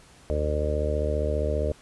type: harmonic tone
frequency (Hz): 75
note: D2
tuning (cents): +37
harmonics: 1 / 2 / 3 / 4 / 5 / 6 / 7 / 8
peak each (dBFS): -26 / -37 / -38 / -37 / -37 / -31 / -33 / -30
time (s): 0.3-1.72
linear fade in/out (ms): 0
effects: pink hiss -53 dBFS RMS until 1.81 s + resampled to 24000 Hz